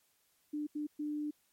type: tone bursts at uneven times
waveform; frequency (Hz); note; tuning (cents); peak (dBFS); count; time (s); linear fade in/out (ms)
sine; 298.1; D4; +26; -34; 3; 0.53-0.67 / 0.75-0.87 / 0.99-1.31; 10
effects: white hiss -73 dBFS RMS until 1.52 s + MP3 64 kbps